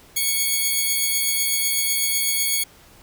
5% pulse tone pair together, 2224 / 3332 Hz, C#7 / G#7, +5 / +5 cents, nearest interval perfect fifth, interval 700 cents, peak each -12 / -15 dBFS, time 0.16-2.64 s, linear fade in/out 10 ms, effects pink hiss -50 dBFS RMS until 3.02 s

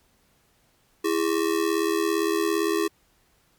square ring-modulated tone, 369.9 Hz, F#4, in tune, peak -19 dBFS, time 1.04-2.88 s, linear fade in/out 10 ms, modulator 38.8 Hz, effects pink hiss -64 dBFS RMS until 3.58 s + MP3 96 kbps

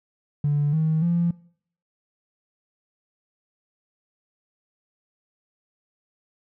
triangle tone with pitch steps, 145.8 / 158.08 / 171.39 Hz, D3 / D#3 / F3, -12 / +28 / -32 cents, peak -15 dBFS, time 0.44-1.31 s, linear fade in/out 5 ms, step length 290 ms, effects noise-tail reverb RT60 0.6 s tail -26 dB re dry + tanh soft clip ceiling -16 dBFS

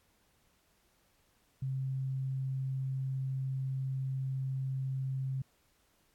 sine tone, 132.9 Hz, C3, 27 cents sharp, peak -32 dBFS, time 1.62-5.42 s, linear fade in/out 5 ms, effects pink hiss -71 dBFS RMS until 6.14 s + AAC 64 kbps

